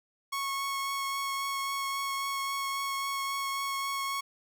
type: tone with vibrato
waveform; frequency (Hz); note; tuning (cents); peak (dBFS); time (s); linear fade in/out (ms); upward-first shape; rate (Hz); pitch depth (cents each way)
sawtooth; 1100; C#6; -14; -27; 0.32-4.21; 10; triangle; 3.7; 11
effects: none

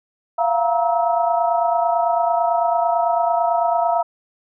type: tone cluster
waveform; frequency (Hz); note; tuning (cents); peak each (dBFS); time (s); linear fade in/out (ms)
sine; 683 / 712 / 943 / 1294; F5 / F5 / A#5 / E6; -39 / +33 / +20 / -32; -18 / -23 / -21 / -27; 0.38-4.03; 10
effects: none

